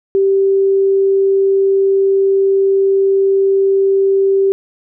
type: tone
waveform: sine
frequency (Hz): 390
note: G4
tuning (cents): -9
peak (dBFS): -9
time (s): 0.15-4.52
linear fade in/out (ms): 0
effects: none